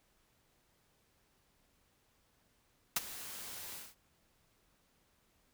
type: noise with ADSR envelope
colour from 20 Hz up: white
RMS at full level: -29 dBFS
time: 2.96-3.95 s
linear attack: 6 ms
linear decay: 23 ms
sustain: -17 dB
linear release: 200 ms
effects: pink hiss -73 dBFS RMS until 5.53 s